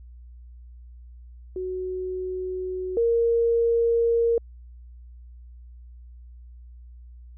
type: tone pair in turn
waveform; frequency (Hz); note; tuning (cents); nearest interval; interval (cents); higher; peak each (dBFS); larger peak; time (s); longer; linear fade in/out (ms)
sine; 370 / 465.1; F#4 / A#4; 0 / -4; major third; 396; second; -27 / -18; second; 1.56-2.97 / 2.97-4.38; neither; 2
effects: added 60 Hz sine -42 dBFS peak until 7.37 s